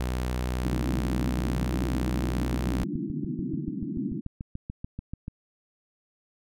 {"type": "tone with vibrato", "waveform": "sawtooth", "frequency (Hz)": 62.3, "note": "B1", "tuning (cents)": 16, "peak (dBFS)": -23, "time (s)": [0, 2.84], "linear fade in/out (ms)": 0, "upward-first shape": "triangle", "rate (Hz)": 11, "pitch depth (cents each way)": 8}
{"type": "band-pass noise", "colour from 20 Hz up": "white", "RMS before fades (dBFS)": -32, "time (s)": [0.63, 4.21], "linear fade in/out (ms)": 20, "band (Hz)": [130, 340], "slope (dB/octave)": 96}
{"type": "click train", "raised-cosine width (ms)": 5, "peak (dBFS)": -22, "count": 18, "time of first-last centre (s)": [2.81, 5.281], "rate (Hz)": 6.88}
{"effects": []}